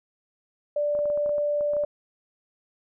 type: tone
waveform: sine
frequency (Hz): 587.3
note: D5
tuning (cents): 0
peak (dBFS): -22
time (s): 0.76-1.85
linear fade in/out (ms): 5
type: clicks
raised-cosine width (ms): 1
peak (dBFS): -28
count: 12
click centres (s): 0.951 / 0.99 / 1.056 / 1.101 / 1.175 / 1.261 / 1.293 / 1.382 / 1.609 / 1.735 / 1.767 / 1.837
effects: none